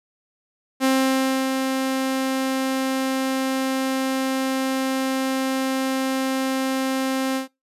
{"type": "tone with ADSR envelope", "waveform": "sawtooth", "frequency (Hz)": 264.5, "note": "C4", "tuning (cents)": 19, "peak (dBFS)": -12, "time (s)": [0.8, 7.48], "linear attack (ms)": 42, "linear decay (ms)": 640, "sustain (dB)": -5, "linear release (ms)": 120, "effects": ["noise-tail reverb RT60 0.2 s tail -22 dB re dry", "resampled to 32000 Hz"]}